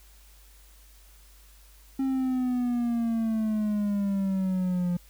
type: exponential sweep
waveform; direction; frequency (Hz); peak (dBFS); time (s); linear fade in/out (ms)
triangle; down; 269.4 to 174.9; -22; 1.99-4.97; 5
effects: added 50 Hz sine -52 dBFS peak until 5.09 s + white hiss -58 dBFS RMS until 5.09 s